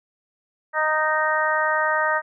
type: harmonic tone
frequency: 310 Hz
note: D#4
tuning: 6 cents flat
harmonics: 2 / 3 / 4 / 5 / 6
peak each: -25 / -25 / -25 / -25 / -25 dBFS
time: 0.73-2.22 s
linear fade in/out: 50 ms
effects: none